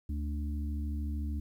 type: harmonic tone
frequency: 73.42 Hz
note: D2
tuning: in tune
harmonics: 1 / 3 / 4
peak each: -32 / -42 / -44 dBFS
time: 0.09-1.4 s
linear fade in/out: 5 ms
effects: 11-bit